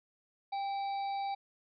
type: harmonic tone with a mistuned harmonic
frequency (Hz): 771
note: G5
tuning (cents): -29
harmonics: 1 / 3 / 5 / 6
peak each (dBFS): -33 / -49 / -51 / -54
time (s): 0.52-1.35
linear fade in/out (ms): 10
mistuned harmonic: 1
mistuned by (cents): +48
effects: none